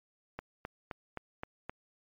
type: click train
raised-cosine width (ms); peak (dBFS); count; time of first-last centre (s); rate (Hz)
0.5; -23; 6; 0.39-1.695; 3.83
effects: MP3 96 kbps